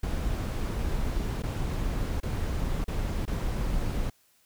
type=noise with dropouts; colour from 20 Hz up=brown; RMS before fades=-29 dBFS; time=0.03-4.1 s; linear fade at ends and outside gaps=5 ms; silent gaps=1.423-1.434 / 2.202-2.23 / 2.843-2.879 / 3.255-3.276 s; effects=white hiss -65 dBFS RMS until 4.45 s